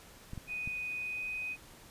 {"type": "clicks", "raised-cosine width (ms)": 5, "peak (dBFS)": -29, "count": 3, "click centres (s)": [0.334, 0.377, 0.675]}
{"type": "tone with pitch glide", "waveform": "sine", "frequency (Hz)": [2489, 2503], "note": ["D#7", "D#7"], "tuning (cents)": [0, 10], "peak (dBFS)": -35, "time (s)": [0.47, 1.57], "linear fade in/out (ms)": 50, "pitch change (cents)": 10, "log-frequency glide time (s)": [0.95, 1.33]}
{"effects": ["pink hiss -55 dBFS RMS until 1.9 s", "resampled to 32000 Hz"]}